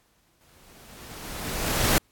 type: noise with exponential growth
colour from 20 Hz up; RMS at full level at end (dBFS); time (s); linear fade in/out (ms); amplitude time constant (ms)
pink; -20; 0.41-1.98; 0; 340
effects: pink hiss -65 dBFS RMS until 2.11 s + AAC 64 kbps